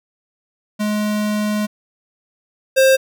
square tone pair in turn, 210.4 / 530.2 Hz, G#3 / C5, +23 / +23 cents, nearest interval octave + major third, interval 1600 cents, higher second, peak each -18 / -10 dBFS, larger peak second, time 0.79-1.67 / 2.76-2.97 s, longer first, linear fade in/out 20 ms, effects none

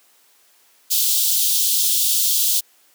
white high-pass noise, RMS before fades -18 dBFS, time 0.9-2.61 s, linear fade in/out 20 ms, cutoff 3100 Hz, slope 48 dB/octave, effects white hiss -56 dBFS RMS until 2.94 s + high-pass 300 Hz 12 dB/octave

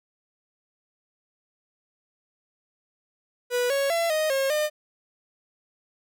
45% pulse tone with pitch steps, 490.6 / 554 / 674 / 622 / 541 / 606 Hz, B4 / C#5 / E5 / D#5 / C#5 / D#5, -12 / -1 / +38 / -1 / -42 / -46 cents, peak -22 dBFS, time 3.5-4.7 s, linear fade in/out 50 ms, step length 200 ms, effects none

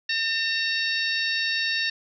harmonic tone with a mistuned harmonic, 905 Hz, A5, 48 cents sharp, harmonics 2 / 3 / 4 / 5 / 6, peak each -27 / -29 / -30 / -31 / -32 dBFS, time 0.09-1.9 s, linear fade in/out 5 ms, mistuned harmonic 4, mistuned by +69 cents, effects none

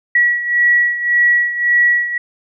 sine beating tone pair, 1928 / 1929.8 Hz, B6 / B6, -42 / -41 cents, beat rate 1.8 Hz, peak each -12 / -17 dBFS, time 0.15-2.18 s, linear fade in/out 5 ms, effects none

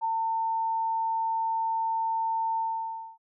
sine tone with ADSR envelope, 900 Hz, A5, 39 cents sharp, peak -23 dBFS, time 0.01-3.18 s, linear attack 36 ms, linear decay 7 ms, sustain -2 dB, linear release 600 ms, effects none

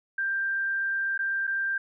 sine tone with dropouts, 1582 Hz, G6, 15 cents sharp, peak -25 dBFS, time 0.18-1.78 s, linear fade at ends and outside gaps 5 ms, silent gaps 1.178-1.19 / 1.47-1.475 s, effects none

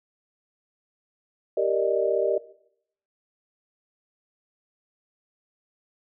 sine chord, Eb major seventh, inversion first, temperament equal, 392 / 466.2 / 587.3 / 622.3 Hz, G4 / Bb4 / D5 / Eb5, 0 / 0 / 0 / 0 cents, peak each -26 dBFS, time 1.57-2.38 s, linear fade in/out 5 ms, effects noise-tail reverb RT60 0.7 s tail -18 dB re dry

